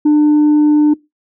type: tone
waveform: sine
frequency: 299.2 Hz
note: D4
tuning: 32 cents sharp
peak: -4 dBFS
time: 0.05-0.94 s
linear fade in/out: 10 ms
effects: noise-tail reverb RT60 0.2 s tail -22 dB re dry + tanh soft clip ceiling -6 dBFS